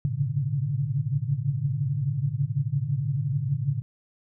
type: tone cluster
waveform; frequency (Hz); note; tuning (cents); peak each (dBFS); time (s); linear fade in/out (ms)
sine; 105.5 / 118.1 / 136.8 / 142.3 / 148.6; G#2 / A#2 / C#3 / C#3 / D3; +28 / +23 / -23 / +46 / +21; -33 / -31 / -28 / -31 / -30; 0.05-3.82; 0
effects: none